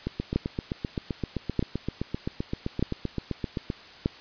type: two click trains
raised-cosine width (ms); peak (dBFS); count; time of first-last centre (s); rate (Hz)
3; -10 / -15; 4 / 29; 0.36-4.059 / 0.07-3.702; 0.811 / 7.71
effects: white hiss -47 dBFS RMS until 4.2 s + resampled to 11025 Hz